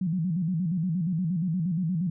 sine tone with vibrato, 172.5 Hz, F3, 21 cents flat, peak -24 dBFS, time 0.01-2.1 s, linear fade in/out 5 ms, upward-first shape square, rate 8.5 Hz, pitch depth 130 cents each way, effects none

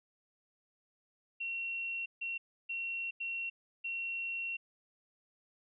sine tone bursts at uneven times, 2730 Hz, F7, 40 cents flat, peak -35 dBFS, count 5, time 1.4-2.06 / 2.21-2.38 / 2.69-3.11 / 3.2-3.5 / 3.84-4.57 s, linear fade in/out 10 ms, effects none

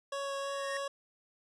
25% pulse tone with vibrato, 554.4 Hz, C#5, in tune, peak -31 dBFS, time 0.12-0.88 s, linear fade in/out 5 ms, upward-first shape sine, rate 3.1 Hz, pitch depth 8 cents each way
square tone with exponential growth, 1850 Hz, A#6, 14 cents flat, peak -36 dBFS, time 0.32-0.77 s, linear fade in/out 1 ms, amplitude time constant 97 ms
effects resampled to 22050 Hz

